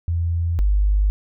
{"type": "tone pair in turn", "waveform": "sine", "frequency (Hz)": [84.6, 50.3], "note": ["E2", "G1"], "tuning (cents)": [45, 45], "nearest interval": "major sixth", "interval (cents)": 900, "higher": "first", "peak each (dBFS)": [-18, -14], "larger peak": "second", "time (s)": [[0.08, 0.59], [0.59, 1.1]], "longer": "neither", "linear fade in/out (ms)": 0, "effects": []}